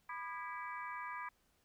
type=harmonic tone with a mistuned harmonic; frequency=329.6 Hz; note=E4; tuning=in tune; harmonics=3 / 4 / 5 / 6 / 7; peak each=-45 / -47 / -49 / -51 / -52 dBFS; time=0.09-1.29 s; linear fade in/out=5 ms; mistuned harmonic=4; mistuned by=-150 cents; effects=pink hiss -75 dBFS RMS until 1.64 s